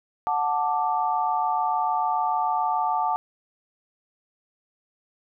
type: chord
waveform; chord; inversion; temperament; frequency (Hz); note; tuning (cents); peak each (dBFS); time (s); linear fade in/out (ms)
sine; D major; first; just; 734.2 / 881 / 1174.7; F#5 / A5 / D6; -14 / +2 / 0; -26 / -24 / -28; 0.27-3.16; 0
effects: none